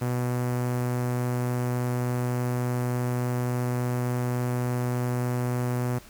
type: tone with notch filter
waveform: sawtooth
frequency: 123.47 Hz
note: B2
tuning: in tune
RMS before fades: -27 dBFS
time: 0.01-5.99 s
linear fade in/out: 10 ms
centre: 3600 Hz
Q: 0.53
effects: pink hiss -50 dBFS RMS until 6.09 s